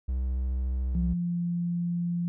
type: tone with vibrato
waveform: triangle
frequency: 63.9 Hz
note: C2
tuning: 40 cents flat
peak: -24 dBFS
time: 0.08-1.14 s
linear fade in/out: 10 ms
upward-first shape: square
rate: 14 Hz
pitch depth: 14 cents each way
type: tone with pitch glide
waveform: sine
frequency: 174.61 to 173.1 Hz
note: F3 to F3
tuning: 0 to -15 cents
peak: -26 dBFS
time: 0.95-2.28 s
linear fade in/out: 0 ms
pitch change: -15 cents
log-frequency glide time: 1.12-1.39 s
effects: none